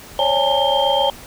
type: tone cluster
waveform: sine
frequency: 543 / 571 / 821 / 898 / 3174 Hz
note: C#5 / D5 / G#5 / A5 / G7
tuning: -36 / -49 / -20 / +35 / +21 cents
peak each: -20 dBFS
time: 0.19-1.1 s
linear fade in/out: 2 ms
effects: tanh soft clip ceiling -5 dBFS + pink hiss -39 dBFS RMS until 1.26 s